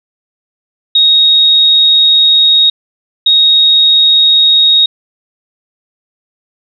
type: tone pair in turn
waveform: sine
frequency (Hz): 3755 / 3755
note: A#7 / A#7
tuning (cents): +12 / +12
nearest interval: unison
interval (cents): 0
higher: neither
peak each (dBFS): -4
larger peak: neither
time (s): 0.95-2.7 / 3.26-4.86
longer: first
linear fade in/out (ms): 5
effects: none